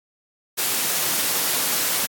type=noise; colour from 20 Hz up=white; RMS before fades=-22 dBFS; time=0.57-2.07 s; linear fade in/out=20 ms; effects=high-pass 150 Hz 12 dB/octave + AAC 64 kbps